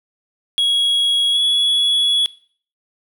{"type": "tone with pitch glide", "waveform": "triangle", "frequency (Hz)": [3322, 3376], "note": ["G#7", "G#7"], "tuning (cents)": [0, 28], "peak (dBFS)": -12, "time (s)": [0.58, 2.26], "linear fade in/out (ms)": 0, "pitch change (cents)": 28, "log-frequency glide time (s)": [1.32, 1.38], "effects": ["noise-tail reverb RT60 0.5 s tail -19 dB re dry"]}